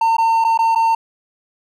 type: tone with dropouts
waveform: triangle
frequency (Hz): 907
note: A#5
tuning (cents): -48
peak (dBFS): -10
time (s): 0.01-0.95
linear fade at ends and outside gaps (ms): 5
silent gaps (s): 0.168-0.182 / 0.442-0.447 / 0.576-0.589 / 0.75-0.757
effects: none